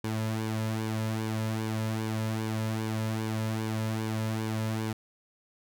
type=tone with flanger; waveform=sawtooth; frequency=110 Hz; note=A2; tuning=in tune; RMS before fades=-31 dBFS; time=0.04-4.93 s; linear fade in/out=5 ms; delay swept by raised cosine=1.5 to 2.7 ms; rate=2.5 Hz; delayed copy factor=-0.65; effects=none